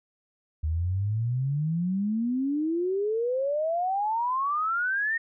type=exponential sweep; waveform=sine; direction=up; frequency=75.5 to 1864.7 Hz; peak=-24 dBFS; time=0.63-5.18 s; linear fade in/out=10 ms; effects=none